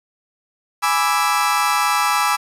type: chord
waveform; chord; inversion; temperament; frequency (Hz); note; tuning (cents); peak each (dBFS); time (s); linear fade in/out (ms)
35% pulse; E dominant seventh; first; equal; 830.6 / 987.8 / 1174.7 / 1318.5; G#5 / B5 / D6 / E6; 0 / 0 / 0 / 0; -20 / -20 / -20 / -19; 0.82-2.37; 20
effects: resampled to 32000 Hz + 8-bit